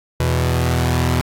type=tone pair together; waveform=sawtooth; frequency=82.7 / 123.91 Hz; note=E2 / B2; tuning=+6 / +6 cents; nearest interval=perfect fifth; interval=700 cents; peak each=-14 dBFS; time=0.2-1.21 s; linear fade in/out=0 ms; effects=AAC 48 kbps